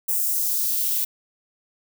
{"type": "noise with high-pass filter sweep", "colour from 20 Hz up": "violet", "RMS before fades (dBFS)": -23, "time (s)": [0.08, 1.05], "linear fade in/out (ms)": 10, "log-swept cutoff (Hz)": [8300, 2400], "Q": 1.2, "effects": []}